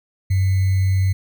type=tone with sample-and-hold; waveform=sine; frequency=95.1 Hz; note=F#2; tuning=48 cents sharp; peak=-14 dBFS; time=0.3-1.13 s; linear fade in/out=10 ms; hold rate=2100 Hz; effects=none